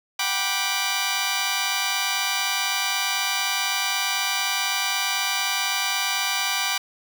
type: chord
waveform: 10% pulse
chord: G major seventh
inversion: third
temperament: just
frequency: 735 / 784 / 980 / 1176 Hz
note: F#5 / G5 / B5 / D6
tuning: -12 / 0 / -14 / +2 cents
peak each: -24 / -20 / -21 / -20 dBFS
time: 0.19-6.78 s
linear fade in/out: 5 ms
effects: none